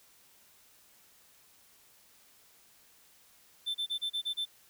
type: tone bursts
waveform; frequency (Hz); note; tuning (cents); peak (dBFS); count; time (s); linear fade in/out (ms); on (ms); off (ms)
triangle; 3542; A7; +11; -29; 7; 3.66-4.455; 20; 87; 31
effects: white hiss -62 dBFS RMS until 4.69 s